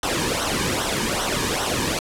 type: noise with flanger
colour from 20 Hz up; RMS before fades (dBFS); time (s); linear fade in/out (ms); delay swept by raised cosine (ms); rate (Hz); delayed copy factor
pink; -23; 0.03-1.99; 2; 0.42 to 1.52; 2.5; -0.7
effects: low-pass 10000 Hz 12 dB/octave

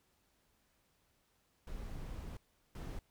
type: noise bursts at uneven times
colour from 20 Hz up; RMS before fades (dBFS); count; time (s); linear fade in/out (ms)
brown; -44; 2; 1.67-2.37 / 2.75-2.99; 2
effects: pink hiss -75 dBFS RMS until 3.1 s

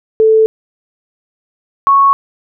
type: tone pair in turn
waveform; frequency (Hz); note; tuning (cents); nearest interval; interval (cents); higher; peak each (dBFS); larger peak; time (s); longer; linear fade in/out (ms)
sine; 440 / 1105.6; A4 / C#6; 0 / -5; octave + major third; 1595; second; -5; neither; 0.2-0.46 / 1.87-2.13; neither; 0
effects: none

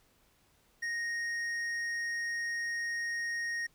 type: tone with hard clipping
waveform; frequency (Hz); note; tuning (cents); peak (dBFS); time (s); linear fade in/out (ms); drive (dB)
sine; 1864.7; A#6; 0; -34; 0.82-3.67; 10; 7
effects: pink hiss -68 dBFS RMS until 3.74 s

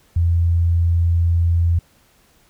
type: tone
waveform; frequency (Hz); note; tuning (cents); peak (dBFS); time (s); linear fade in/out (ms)
sine; 84.9; F2; -48; -13; 0.16-1.79; 5
effects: pink hiss -56 dBFS RMS until 2.49 s

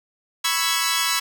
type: chord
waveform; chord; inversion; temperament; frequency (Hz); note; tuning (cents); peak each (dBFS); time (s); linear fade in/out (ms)
10% pulse; C# minor seventh; third; equal; 987.8 / 1108.7 / 1318.5 / 1661.2; B5 / C#6 / E6 / G#6; 0 / 0 / 0 / 0; -17; 0.44-1.2; 10
effects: none

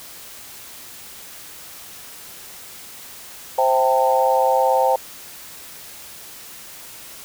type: chord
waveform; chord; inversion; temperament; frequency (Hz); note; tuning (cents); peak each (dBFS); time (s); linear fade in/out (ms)
sine; A minor seventh; first; equal with one note detuned; 523.3 / 659.3 / 784 / 901.6; C5 / E5 / G5 / A5; 0 / 0 / 0 / +42; -18 / -24 / -19 / -20; 3.58-4.96; 5
effects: white hiss -39 dBFS RMS until 7.24 s

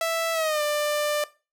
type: tone with pitch glide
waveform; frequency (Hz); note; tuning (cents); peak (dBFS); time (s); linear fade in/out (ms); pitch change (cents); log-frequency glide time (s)
sawtooth; 659.3 to 594.2; E5 to D5; 0 to +20; -19; 0.01-1.24; 2; -180; 0.33-0.62
effects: noise-tail reverb RT60 0.3 s tail -18 dB re dry

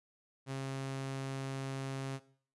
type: tone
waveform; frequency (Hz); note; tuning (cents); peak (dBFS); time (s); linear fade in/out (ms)
sawtooth; 134.8; C#3; -48; -33; 0.46-2.2; 50
effects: noise-tail reverb RT60 0.5 s tail -17 dB re dry + resampled to 24000 Hz

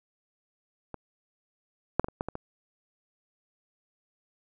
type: clicks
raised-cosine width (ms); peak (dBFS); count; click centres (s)
1; -23 / -7 / -14 / -24 / -15 / -19 / -21; 7; 0.943 / 1.996 / 2.044 / 2.085 / 2.209 / 2.286 / 2.354
effects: none

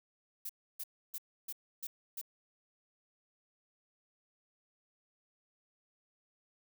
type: noise bursts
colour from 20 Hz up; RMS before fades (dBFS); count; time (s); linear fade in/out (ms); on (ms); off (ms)
violet; -41; 6; 0.45-2.214; 5; 44; 300
effects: none

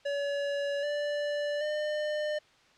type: tone with pitch steps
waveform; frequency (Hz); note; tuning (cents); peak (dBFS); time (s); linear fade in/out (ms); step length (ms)
square; 568 / 585.3 / 603.2; C#5 / D5 / D5; +42 / -6 / +46; -30; 0.05-2.39; 10; 780
effects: white hiss -61 dBFS RMS until 2.77 s + low-pass 4000 Hz 12 dB/octave

